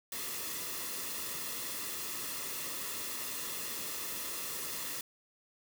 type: noise with comb filter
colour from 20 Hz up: white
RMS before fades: -39 dBFS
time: 0.12-5.01 s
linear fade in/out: 2 ms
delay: 1.3 ms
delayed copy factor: -0.55
effects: none